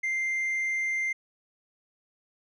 triangle tone with hard clipping, 2093 Hz, C7, in tune, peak -25 dBFS, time 0.03-1.13 s, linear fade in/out 10 ms, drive 1 dB, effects none

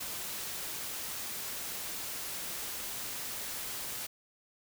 white noise, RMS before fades -39 dBFS, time 0-4.07 s, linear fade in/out 10 ms, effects none

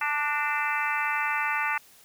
harmonic tone with a mistuned harmonic, 293.7 Hz, D4, in tune, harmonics 3 / 4 / 5 / 6 / 7 / 8 / 9, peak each -31 / -32 / -31 / -33 / -32 / -36 / -34 dBFS, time 0.01-1.78 s, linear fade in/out 5 ms, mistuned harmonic 6, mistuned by +45 cents, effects white hiss -55 dBFS RMS until 2.04 s

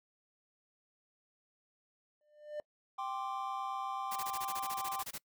triangle tone with exponential growth, 598 Hz, D5, 31 cents sharp, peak -33 dBFS, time 2.21-2.6 s, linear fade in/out 1 ms, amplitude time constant 84 ms
triangle chord, G suspended fourth, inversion none, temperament equal, 784 / 1046.5 / 1174.7 Hz, G5 / C6 / D6, 0 / 0 / 0 cents, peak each -38 / -39 / -40 dBFS, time 2.98-5.03 s, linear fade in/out 10 ms
white noise bursts, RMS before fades -42 dBFS, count 15, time 4.11-5.183 s, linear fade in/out 10 ms, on 51 ms, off 22 ms
effects noise-tail reverb RT60 0.1 s tail -24 dB re dry

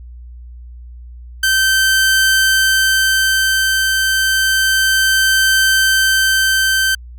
sawtooth tone with tremolo, 1550 Hz, G6, 20 cents flat, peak -6 dBFS, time 1.43-6.95 s, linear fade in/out 5 ms, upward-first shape triangle, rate 0.3 Hz, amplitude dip 30%, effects added 60 Hz sine -31 dBFS peak until 7.18 s + MP3 96 kbps

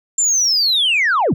sine linear sweep, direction down, 7360 to 92.5 Hz, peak -11 dBFS, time 0.18-1.34 s, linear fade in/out 5 ms, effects tanh soft clip ceiling -10 dBFS

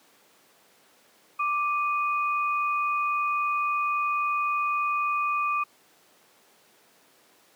sine tone pair together, 1174.7 / 2489 Hz, D6 / D#7, 0 / 0 cents, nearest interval octave + minor second, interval 1300 cents, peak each -24 / -31 dBFS, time 1.39-5.64 s, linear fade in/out 10 ms, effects pink hiss -59 dBFS RMS until 7.55 s + high-pass 300 Hz 12 dB/octave

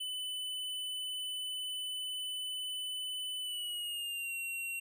square tone with pitch glide, 3006 to 2741 Hz, F#7 to F7, +27 to -33 cents, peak -37 dBFS, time 0-4.8 s, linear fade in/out 10 ms, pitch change -160 cents, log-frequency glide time 3.4-4.34 s, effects none

